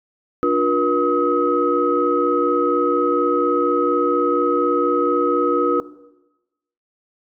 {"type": "tone cluster", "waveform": "sine", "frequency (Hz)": [292.9, 357.1, 479.7, 1271], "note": ["D4", "F4", "A#4", "D#6"], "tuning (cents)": [-5, 39, 50, 36], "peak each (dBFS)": -20, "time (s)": [0.43, 5.8], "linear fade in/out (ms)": 0, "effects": ["noise-tail reverb RT60 1.0 s tail -17 dB re dry", "tanh soft clip ceiling -4 dBFS"]}